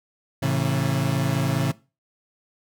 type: chord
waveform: 35% pulse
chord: A major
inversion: none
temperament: equal with one note detuned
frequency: 110 / 135.19 / 164.81 Hz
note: A2 / C#3 / E3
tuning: 0 / -43 / 0 cents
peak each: -26 / -21 / -25 dBFS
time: 0.42-1.72 s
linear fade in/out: 10 ms
effects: noise-tail reverb RT60 0.3 s tail -20 dB re dry